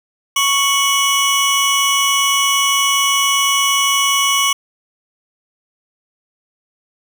25% pulse tone pair together, 1108.7 / 2960 Hz, C#6 / F#7, 0 / 0 cents, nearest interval octave + perfect fourth, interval 1700 cents, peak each -12 dBFS, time 0.36-4.53 s, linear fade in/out 5 ms, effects none

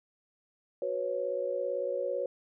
sine chord, F# suspended fourth, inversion none, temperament equal with one note detuned, 370 / 493.9 / 551.8 Hz, F#4 / B4 / C#5, 0 / 0 / -8 cents, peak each -38 / -34 / -32 dBFS, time 0.82-2.26 s, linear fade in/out 2 ms, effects none

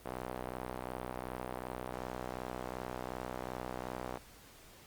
sawtooth tone with band-pass filter, 62.7 Hz, B1, 27 cents sharp, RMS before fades -42 dBFS, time 0.05-4.18 s, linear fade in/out 10 ms, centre 780 Hz, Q 1, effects pink hiss -57 dBFS RMS until 4.86 s + Opus 32 kbps

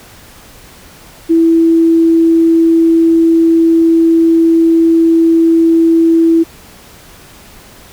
sine tone, 329.6 Hz, E4, in tune, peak -5 dBFS, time 1.29-6.44 s, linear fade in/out 20 ms, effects pink hiss -38 dBFS RMS until 7.92 s

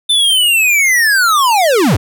square linear sweep, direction down, 3567 to 67 Hz, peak -9 dBFS, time 0.09-1.97 s, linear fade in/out 10 ms, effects none

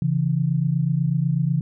sine tone pair together, 137.2 / 165.32 Hz, C#3 / E3, -17 / +5 cents, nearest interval minor third, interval 322 cents, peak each -21 dBFS, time 0.02-1.61 s, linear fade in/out 2 ms, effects none

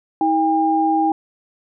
sine tone pair together, 320 / 804 Hz, D#4 / G5, +49 / +44 cents, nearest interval octave + major third, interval 1595 cents, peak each -18 / -16 dBFS, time 0.21-1.12 s, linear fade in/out 2 ms, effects none

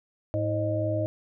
harmonic tone with a mistuned harmonic, 106.6 Hz, G#2, 46 cents sharp, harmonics 1 / 3 / 5 / 6, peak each -28 / -32 / -36 / -28 dBFS, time 0.34-1.06 s, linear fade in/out 0 ms, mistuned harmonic 6, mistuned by -64 cents, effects none

